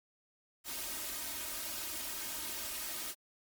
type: noise with comb filter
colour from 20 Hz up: white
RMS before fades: -40 dBFS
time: 0.64-3.15 s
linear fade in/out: 50 ms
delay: 3.2 ms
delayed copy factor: +0.8
effects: MP3 96 kbps